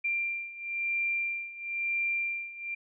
sine beating tone pair, 2374 / 2375 Hz, D7 / D7, +18 / +19 cents, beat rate 1 Hz, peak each -34 / -31 dBFS, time 0.04-2.75 s, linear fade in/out 10 ms, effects none

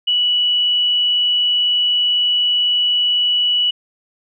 sine tone, 2946 Hz, F#7, 8 cents flat, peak -13 dBFS, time 0.07-3.71 s, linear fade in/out 10 ms, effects none

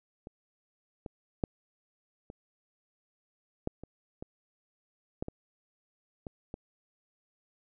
clicks, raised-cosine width 2 ms, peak -30 / -26 / -15 / -30 / -17 / -30 / -26 / -19 / -24 / -26 / -25 dBFS, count 11, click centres 0.271 / 1.062 / 1.438 / 2.301 / 3.674 / 3.836 / 4.225 / 5.225 / 5.284 / 6.268 / 6.541 s, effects none

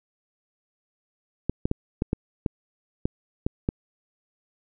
clicks, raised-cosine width 3 ms, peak -10 dBFS, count 9, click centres 1.496 / 1.655 / 1.714 / 2.021 / 2.131 / 2.462 / 3.055 / 3.465 / 3.689 s, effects none

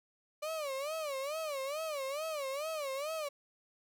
35% pulse tone with vibrato, 585 Hz, D5, 7 cents flat, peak -34 dBFS, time 0.42-3.29 s, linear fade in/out 10 ms, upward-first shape sine, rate 2.3 Hz, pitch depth 170 cents each way, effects none

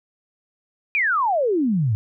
sine exponential sweep, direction down, 2489 to 99.8 Hz, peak -17 dBFS, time 0.95-1.95 s, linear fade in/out 0 ms, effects none

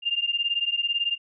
sine beating tone pair, 2794 / 2812 Hz, F7 / F7, 0 / +11 cents, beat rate 18 Hz, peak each -26 dBFS, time 0.02-1.18 s, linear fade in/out 50 ms, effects none

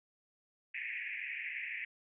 pink band-pass noise, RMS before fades -41 dBFS, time 0.74-1.85 s, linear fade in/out 5 ms, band 1800 to 2600 Hz, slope 96 dB/octave, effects none

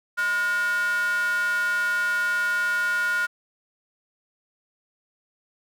square tone with high-pass filter, 204.7 Hz, G#3, 25 cents flat, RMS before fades -24 dBFS, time 0.17-3.27 s, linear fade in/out 20 ms, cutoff 1400 Hz, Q 9.7, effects none

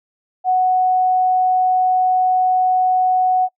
sine tone, 740 Hz, F#5, in tune, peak -12 dBFS, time 0.44-3.49 s, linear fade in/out 50 ms, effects noise-tail reverb RT60 0.1 s tail -24 dB re dry

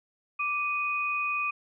sine tone pair together, 1174.7 / 2489 Hz, D6 / D#7, 0 / 0 cents, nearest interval octave + minor second, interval 1300 cents, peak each -31 / -28 dBFS, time 0.39-1.51 s, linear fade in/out 10 ms, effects none

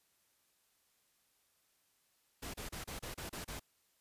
pink noise bursts, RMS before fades -44 dBFS, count 8, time 2.42-3.597 s, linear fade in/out 10 ms, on 120 ms, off 31 ms, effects white hiss -75 dBFS RMS until 4 s + resampled to 32000 Hz

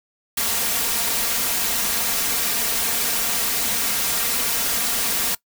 white noise with comb filter, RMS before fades -22 dBFS, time 0.37-5.35 s, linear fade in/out 5 ms, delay 4.3 ms, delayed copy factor +0.6, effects noise-tail reverb RT60 0.1 s tail -21 dB re dry

